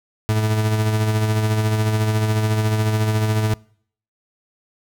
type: tone with tremolo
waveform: 40% pulse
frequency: 108.3 Hz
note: A2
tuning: 27 cents flat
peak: -14 dBFS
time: 0.29-3.54 s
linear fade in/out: 0 ms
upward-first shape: sine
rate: 14 Hz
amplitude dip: 40%
effects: noise-tail reverb RT60 0.6 s tail -25 dB re dry